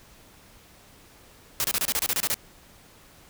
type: noise bursts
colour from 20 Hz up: white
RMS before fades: -25 dBFS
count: 11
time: 1.6-2.342 s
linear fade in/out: 0 ms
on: 42 ms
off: 28 ms
effects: pink hiss -53 dBFS RMS until 3.29 s